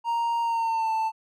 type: tone with pitch glide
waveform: triangle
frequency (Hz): 932.3 to 886.1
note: A#5 to A5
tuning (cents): 0 to +12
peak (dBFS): -21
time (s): 0.04-1.12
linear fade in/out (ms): 50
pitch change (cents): -88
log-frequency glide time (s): 0.42-0.92
effects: none